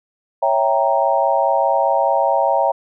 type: chord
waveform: sine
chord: C# diminished seventh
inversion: none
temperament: equal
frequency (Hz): 554.4 / 659.3 / 784 / 932.3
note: C#5 / E5 / G5 / Bb5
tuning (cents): 0 / 0 / 0 / 0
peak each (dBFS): -19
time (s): 0.42-2.72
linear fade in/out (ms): 10
effects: none